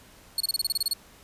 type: tone bursts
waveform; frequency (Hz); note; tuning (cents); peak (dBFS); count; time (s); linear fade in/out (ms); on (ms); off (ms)
sawtooth; 4349; C#8; -34; -20; 11; 0.38-0.934; 2; 24; 29
effects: pink hiss -53 dBFS RMS until 1.23 s + resampled to 32000 Hz